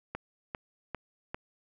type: click train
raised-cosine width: 0.5 ms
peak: -20 dBFS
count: 4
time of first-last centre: 0.15-1.345 s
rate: 2.51 Hz
effects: none